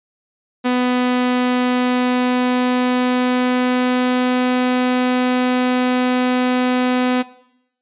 sawtooth tone with pitch glide, 249.3 to 251.3 Hz, B3 to B3, +16 to +30 cents, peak -11 dBFS, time 0.64-7.23 s, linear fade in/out 20 ms, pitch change +14 cents, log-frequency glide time 1.69-4.53 s, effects noise-tail reverb RT60 0.8 s tail -18 dB re dry + resampled to 8000 Hz

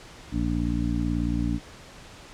harmonic tone, 58.27 Hz, A#1, in tune, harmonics 1 / 2 / 3 / 4 / 5, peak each -28 / -31 / -31 / -30 / -29 dBFS, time 0.31-1.6 s, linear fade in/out 50 ms, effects pink hiss -46 dBFS RMS until 2.33 s + low-pass 7000 Hz 12 dB/octave

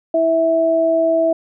sine tone pair together, 326.9 / 654.6 Hz, E4 / E5, -14 / -12 cents, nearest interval octave, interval 1202 cents, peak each -20 / -13 dBFS, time 0.14-1.33 s, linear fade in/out 5 ms, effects none

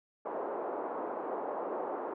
pink band-pass noise, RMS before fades -37 dBFS, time 0.25-2.14 s, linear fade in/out 10 ms, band 360 to 1000 Hz, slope 24 dB/octave, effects none

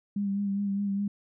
sine tone with vibrato, 200 Hz, G3, 35 cents sharp, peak -26 dBFS, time 0.16-1.08 s, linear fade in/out 5 ms, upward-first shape sine, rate 4.9 Hz, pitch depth 29 cents each way, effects none

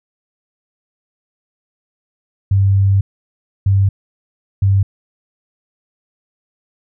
sine tone bursts at uneven times, 98 Hz, G2, in tune, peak -9 dBFS, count 3, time 2.51-3.01 / 3.66-3.89 / 4.62-4.83 s, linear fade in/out 5 ms, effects none

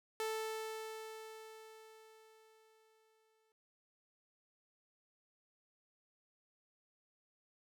sawtooth tone with exponential decay, 440 Hz, A4, in tune, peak -32 dBFS, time 0.2-3.52 s, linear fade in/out 1 ms, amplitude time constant 720 ms, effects none

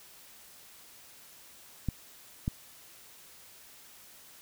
clicks, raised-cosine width 5 ms, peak -17 dBFS, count 2, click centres 1.887 / 2.479 s, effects white hiss -54 dBFS RMS until 4.41 s

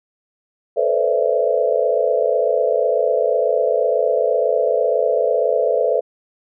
sine tone cluster, 437.9 / 493.9 / 522 / 582 / 664 Hz, A4 / B4 / C5 / D5 / E5, -8 / 0 / -4 / -16 / +12 cents, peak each -21 dBFS, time 0.76-6.01 s, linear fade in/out 20 ms, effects none

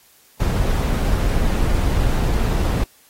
brown noise, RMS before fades -18 dBFS, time 0.4-2.84 s, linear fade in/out 5 ms, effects white hiss -53 dBFS RMS until 3.09 s + AAC 48 kbps

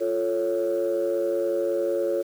sine chord, F augmented, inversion none, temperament equal, 349.2 / 440 / 554.4 Hz, F4 / A4 / C#5, 0 / 0 / 0 cents, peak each -26 / -27 / -24 dBFS, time 0-2.23 s, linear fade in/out 20 ms, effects tanh soft clip ceiling -16 dBFS + 8-bit

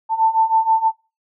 sine beating tone pair, 887 / 893.3 Hz, A5 / A5, +14 / +26 cents, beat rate 6.3 Hz, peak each -18 / -15 dBFS, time 0.09-0.92 s, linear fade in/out 50 ms, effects noise-tail reverb RT60 0.3 s tail -22 dB re dry

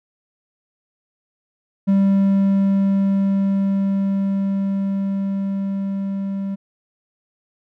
triangle tone with level ramp, 196 Hz, G3, in tune, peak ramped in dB -10 to -20 dBFS, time 1.87-6.56 s, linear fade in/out 20 ms, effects none

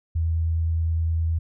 sine tone with vibrato, 81.8 Hz, E2, 13 cents flat, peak -20 dBFS, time 0.15-1.39 s, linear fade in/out 10 ms, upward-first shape sine, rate 9.7 Hz, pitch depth 8 cents each way, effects none

